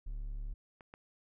triangle tone, 36 Hz, D1, 34 cents flat, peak -35 dBFS, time 0.06-0.54 s, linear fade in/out 10 ms
clicks, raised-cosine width 0.5 ms, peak -38 / -34 dBFS, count 2, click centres 0.808 / 0.939 s
effects none

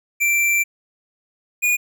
square tone pair in turn, 2349 / 2447 Hz, D7 / D#7, 0 / -29 cents, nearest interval minor second, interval 71 cents, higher second, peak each -16 dBFS, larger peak neither, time 0.2-0.64 / 1.62-1.77 s, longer first, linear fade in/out 20 ms, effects none

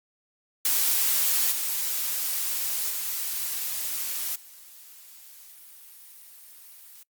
blue noise with level steps, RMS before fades -23 / -28 / -30 / -48 dBFS, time 0.65-7.03 s, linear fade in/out 2 ms, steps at 1.51 / 2.9 / 4.35 s, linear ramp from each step 10 ms, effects noise-tail reverb RT60 0.1 s tail -23 dB re dry + Opus 48 kbps

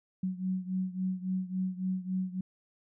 sine beating tone pair, 185 / 188.6 Hz, F#3 / F#3, 0 / +33 cents, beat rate 3.6 Hz, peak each -32 / -35 dBFS, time 0.23-2.41 s, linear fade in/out 5 ms, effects none

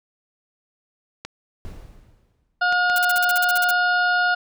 clicks, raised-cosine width 0.2 ms, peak -14 dBFS, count 3, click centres 1.25 / 2.725 / 2.899 s
brown noise with exponential decay, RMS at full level -34 dBFS, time 1.65-2.62 s, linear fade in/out 0 ms, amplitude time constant 210 ms
harmonic tone, 717 Hz, F5, 45 cents sharp, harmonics 1 / 2 / 4 / 5 / 6 / 7, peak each -22 / -18 / -33 / -37 / -33 / -40 dBFS, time 2.61-4.35 s, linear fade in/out 10 ms
blue noise bursts, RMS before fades -26 dBFS, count 12, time 2.96-3.709 s, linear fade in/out 2 ms, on 23 ms, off 43 ms
effects none

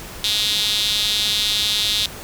sawtooth tone with high-pass filter, 210 Hz, G#3, 19 cents sharp, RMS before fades -20 dBFS, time 0.24-2.06 s, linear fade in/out 0 ms, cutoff 3600 Hz, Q 5.4, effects pink hiss -35 dBFS RMS until 2.23 s

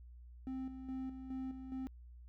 triangle tone with tremolo, 261.6 Hz, C4, in tune, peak -37 dBFS, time 0.47-1.87 s, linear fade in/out 0 ms, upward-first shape square, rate 2.4 Hz, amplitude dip 55%, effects added 60 Hz sine -52 dBFS peak until 2.28 s

